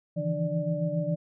sine tone cluster, 141.8 / 161.3 / 168.6 / 296.2 / 587 Hz, C#3 / E3 / E3 / D4 / D5, +40 / -37 / +39 / +15 / -1 cents, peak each -37 / -30 / -31 / -39 / -31 dBFS, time 0.16-1.16 s, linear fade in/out 20 ms, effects none

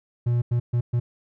triangle tone bursts at uneven times, 120 Hz, B2, 49 cents flat, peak -17 dBFS, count 4, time 0.26-0.42 / 0.51-0.6 / 0.73-0.81 / 0.93-1 s, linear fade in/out 10 ms, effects none

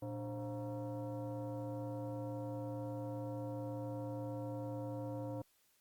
sine tone with frequency modulation, 116.54 Hz, A#2, in tune, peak -39 dBFS, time 0.02-5.42 s, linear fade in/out 5 ms, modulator 411 Hz, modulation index 1.3, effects white hiss -73 dBFS RMS until 5.8 s + Opus 32 kbps

